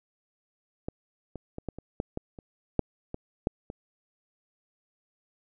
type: clicks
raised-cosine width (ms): 2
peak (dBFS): -19 / -24 / -23 / -19 / -27 / -15 / -18 / -30 / -9 / -21 / -11 / -24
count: 12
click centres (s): 0.885 / 1.357 / 1.584 / 1.687 / 1.786 / 2.001 / 2.174 / 2.388 / 2.793 / 3.144 / 3.471 / 3.701
effects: none